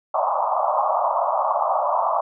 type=band-pass noise; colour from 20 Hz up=pink; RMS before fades=-21 dBFS; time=0.14-2.21 s; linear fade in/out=5 ms; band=580 to 1200 Hz; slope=96 dB/octave; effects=none